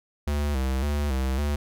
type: tone with vibrato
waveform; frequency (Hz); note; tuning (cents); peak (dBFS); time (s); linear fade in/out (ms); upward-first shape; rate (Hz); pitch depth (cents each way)
square; 69.3; C#2; 0; -24; 0.27-1.56; 5; square; 1.8; 91
effects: none